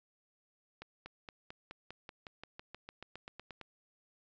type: accelerating click train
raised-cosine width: 0.3 ms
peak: -30 dBFS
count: 18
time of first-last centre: 0.82-3.613 s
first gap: 240 ms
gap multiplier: 0.95
effects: resampled to 16000 Hz

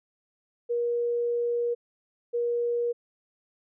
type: tone pair in turn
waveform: sine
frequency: 476 / 476 Hz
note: A#4 / A#4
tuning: +36 / +36 cents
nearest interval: unison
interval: 0 cents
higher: neither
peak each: -24 dBFS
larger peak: neither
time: 0.69-1.75 / 2.33-2.93 s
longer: first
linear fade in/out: 20 ms
effects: none

